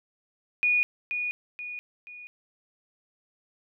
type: tone with echo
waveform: sine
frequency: 2456 Hz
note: D#7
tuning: 23 cents flat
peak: -20 dBFS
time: 0.63-0.83 s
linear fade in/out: 0 ms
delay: 480 ms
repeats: 3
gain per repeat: -7 dB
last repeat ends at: 2.27 s
effects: none